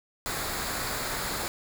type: noise with comb filter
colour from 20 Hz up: pink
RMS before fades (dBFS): -32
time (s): 0.26-1.48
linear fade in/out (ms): 0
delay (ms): 0.34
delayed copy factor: -0.5
effects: none